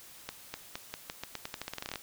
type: accelerating click train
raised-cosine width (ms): 0.2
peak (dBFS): -19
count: 19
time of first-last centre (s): 0.29-1.957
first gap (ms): 250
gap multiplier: 0.86
effects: white hiss -52 dBFS RMS until 2.02 s